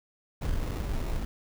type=noise with sample-and-hold; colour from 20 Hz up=brown; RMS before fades=-30 dBFS; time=0.41-1.25 s; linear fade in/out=5 ms; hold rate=1575 Hz; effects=none